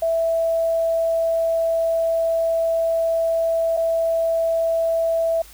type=tone with dropouts; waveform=sine; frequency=659.3 Hz; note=E5; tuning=in tune; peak=-17 dBFS; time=0.02-5.42 s; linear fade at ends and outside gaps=5 ms; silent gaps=3.768-3.772 s; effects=added 50 Hz sine -46 dBFS peak until 5.53 s + white hiss -46 dBFS RMS until 5.53 s